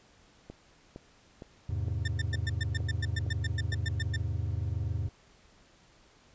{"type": "click train", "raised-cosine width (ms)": 2, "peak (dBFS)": -29, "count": 8, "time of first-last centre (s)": [0.5, 3.726], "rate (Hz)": 2.17}
{"type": "chord", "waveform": "triangle", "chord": "E augmented", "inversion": "none", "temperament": "equal", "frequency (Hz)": [82.41, 103.83, 130.81], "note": ["E2", "G#2", "B#2"], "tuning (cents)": [0, 0, 0], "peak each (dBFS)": [-31, -31, -36], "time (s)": [1.69, 5.09], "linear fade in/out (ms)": 5}
{"type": "tone bursts", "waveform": "sawtooth", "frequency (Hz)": 1797, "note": "A6", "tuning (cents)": 36, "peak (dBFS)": -29, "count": 16, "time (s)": [2.05, 4.164], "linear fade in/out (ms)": 5, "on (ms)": 29, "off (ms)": 110}
{"effects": ["pink hiss -61 dBFS RMS until 6.34 s", "resampled to 16000 Hz"]}